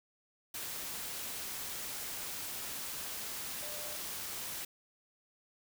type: tone in noise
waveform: sine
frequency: 597 Hz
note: D5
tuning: 28 cents sharp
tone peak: -49 dBFS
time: 3.62-3.96 s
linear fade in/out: 5 ms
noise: white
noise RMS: -41 dBFS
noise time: 0.54-4.65 s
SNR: -11 dB
effects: none